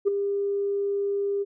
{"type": "tone with ADSR envelope", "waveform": "sine", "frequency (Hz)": 401.1, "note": "G4", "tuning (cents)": 40, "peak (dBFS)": -14, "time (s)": [0.05, 1.45], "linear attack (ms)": 29, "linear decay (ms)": 8, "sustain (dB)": -9, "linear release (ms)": 32, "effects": ["tanh soft clip ceiling -14 dBFS"]}